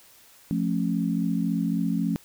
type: chord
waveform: sine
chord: F augmented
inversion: none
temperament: just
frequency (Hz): 174.61 / 218.3 / 272.8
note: F3 / A3 / C#4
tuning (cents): 0 / -13 / -28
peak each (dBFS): -26 / -27 / -28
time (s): 0.51-2.16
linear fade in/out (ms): 0
effects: white hiss -54 dBFS RMS until 2.24 s